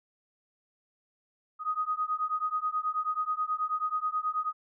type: beating tone pair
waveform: sine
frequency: 1244.5 / 1253.8 Hz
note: D#6 / D#6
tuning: 0 / +13 cents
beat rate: 9.3 Hz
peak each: -31 dBFS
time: 1.59-4.53 s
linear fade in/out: 50 ms
effects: none